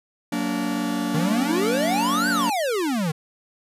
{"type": "chord", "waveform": "45% pulse", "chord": "Gb augmented", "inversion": "none", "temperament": "just", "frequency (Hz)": [185, 231.2, 289.1], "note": ["Gb3", "Bb3", "D4"], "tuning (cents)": [0, -14, -27], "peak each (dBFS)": [-30, -27, -26], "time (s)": [0.32, 2.5], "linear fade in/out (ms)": 5}
{"type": "exponential two-way sweep", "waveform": "square", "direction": "up then down", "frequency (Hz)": [147.7, 1591, 147.7], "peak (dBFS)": -22, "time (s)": [1.14, 3.12], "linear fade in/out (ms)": 10, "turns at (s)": 2.29}
{"effects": ["resampled to 32000 Hz"]}